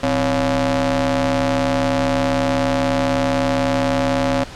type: ring-modulated tone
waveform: sawtooth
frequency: 148 Hz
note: D3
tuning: 14 cents sharp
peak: -9 dBFS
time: 0.03-4.44 s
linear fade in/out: 5 ms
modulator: 410 Hz
effects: pink hiss -36 dBFS RMS until 4.55 s + low-pass 6000 Hz 12 dB/octave